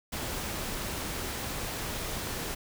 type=noise; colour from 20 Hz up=pink; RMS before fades=-35 dBFS; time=0.12-2.55 s; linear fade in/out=10 ms; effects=none